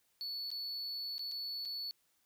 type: tone with dropouts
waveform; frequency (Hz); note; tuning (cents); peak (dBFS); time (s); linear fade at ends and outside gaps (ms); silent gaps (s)
triangle; 4435; C#8; 0; -37; 0.21-1.91; 0; 0.504-0.515 / 1.181-1.193 / 1.314-1.319 / 1.651-1.656
effects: white hiss -75 dBFS RMS until 2.25 s